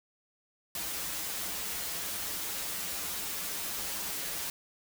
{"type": "noise with comb filter", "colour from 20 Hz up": "white", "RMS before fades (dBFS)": -36, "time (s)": [0.75, 4.5], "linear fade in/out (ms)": 2, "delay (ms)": 8, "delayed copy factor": -0.7, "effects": []}